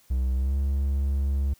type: tone with pitch glide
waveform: triangle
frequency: 64 to 68.99 Hz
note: C2 to C#2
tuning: -38 to -8 cents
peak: -20 dBFS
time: 0.1-1.54 s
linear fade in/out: 10 ms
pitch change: +130 cents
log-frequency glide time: 0.34-0.56 s
effects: white hiss -60 dBFS RMS until 1.59 s